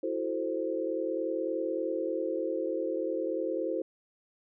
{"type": "chord", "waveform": "sine", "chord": "F# half-diminished seventh", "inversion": "third", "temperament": "equal", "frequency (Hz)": [329.6, 370, 440, 523.3], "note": ["E4", "F#4", "A4", "C5"], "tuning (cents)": [0, 0, 0, 0], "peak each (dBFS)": [-34, -36, -36, -33], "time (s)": [0.03, 3.82], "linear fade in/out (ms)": 5, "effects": []}